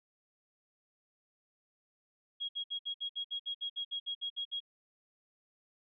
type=tone bursts; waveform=sine; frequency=3294 Hz; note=G#7; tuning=15 cents flat; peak=-34 dBFS; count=15; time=2.4-4.604 s; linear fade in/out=20 ms; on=90 ms; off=61 ms; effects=none